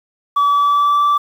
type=tone with pitch glide; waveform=sine; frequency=1146 to 1163.3 Hz; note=D6 to D6; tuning=-43 to -17 cents; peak=-8 dBFS; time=0.36-1.18 s; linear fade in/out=10 ms; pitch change=+26 cents; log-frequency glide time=0.49-1.04 s; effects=tanh soft clip ceiling -10 dBFS + 7-bit